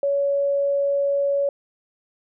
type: tone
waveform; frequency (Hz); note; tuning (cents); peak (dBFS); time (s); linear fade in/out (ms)
sine; 562; C#5; +24; -18; 0.03-1.49; 2
effects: none